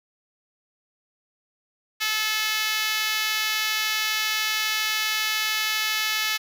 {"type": "tone with high-pass filter", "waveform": "5% pulse", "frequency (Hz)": 432.7, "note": "A4", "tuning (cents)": -29, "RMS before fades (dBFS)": -25, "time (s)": [2, 6.38], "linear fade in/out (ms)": 20, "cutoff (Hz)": 1600, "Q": 1.1, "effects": []}